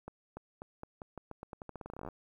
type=accelerating click train; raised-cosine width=1 ms; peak=-29 dBFS; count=24; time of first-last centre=0.08-2.087 s; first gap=290 ms; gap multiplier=0.86; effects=11-bit